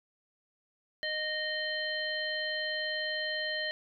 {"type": "harmonic tone with a mistuned harmonic", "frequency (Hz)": 618, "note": "D#5", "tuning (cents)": -12, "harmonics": [1, 3, 5, 7], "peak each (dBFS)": [-38, -34, -38, -39], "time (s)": [1.03, 3.71], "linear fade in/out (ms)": 0, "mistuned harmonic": 7, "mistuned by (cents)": -68, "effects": []}